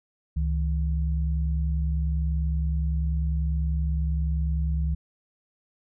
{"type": "tone pair together", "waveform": "sine", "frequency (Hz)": [69.3, 159.58], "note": ["C#2", "D#3"], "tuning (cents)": [0, 44], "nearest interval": "octave + major second", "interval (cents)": 1444, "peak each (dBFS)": [-23, -30], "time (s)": [0.36, 4.95], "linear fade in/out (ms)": 10, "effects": []}